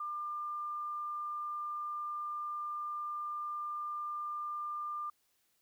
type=tone; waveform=sine; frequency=1197 Hz; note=D6; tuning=33 cents sharp; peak=-36 dBFS; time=0-5.1 s; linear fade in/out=5 ms; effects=white hiss -75 dBFS RMS until 5.61 s